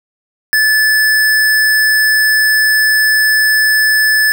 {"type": "tone", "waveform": "square", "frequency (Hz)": 1736, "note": "A6", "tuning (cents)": -24, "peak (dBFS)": -9, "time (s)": [0.53, 4.32], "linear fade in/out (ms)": 0, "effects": []}